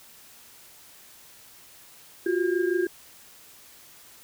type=tone cluster; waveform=sine; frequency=349.6 / 375.6 / 1612 Hz; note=F4 / F#4 / G6; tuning=+2 / +26 / +48 cents; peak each=-24 / -26 / -33 dBFS; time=2.26-2.87 s; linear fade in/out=5 ms; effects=white hiss -51 dBFS RMS until 4.23 s